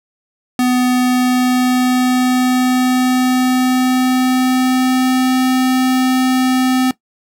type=tone with pitch glide; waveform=square; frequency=250.1 to 257.1 Hz; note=B3 to C4; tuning=+22 to -30 cents; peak=-12 dBFS; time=0.59-6.91 s; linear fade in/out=2 ms; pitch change=+48 cents; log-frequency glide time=0.7-5.29 s; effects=noise-tail reverb RT60 0.1 s tail -18 dB re dry